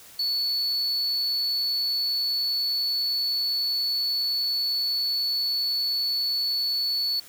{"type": "tone", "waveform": "triangle", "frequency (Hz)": 4435, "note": "C#8", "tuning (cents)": 0, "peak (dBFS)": -22, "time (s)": [0.19, 7.2], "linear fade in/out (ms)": 5, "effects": ["white hiss -48 dBFS RMS until 7.28 s"]}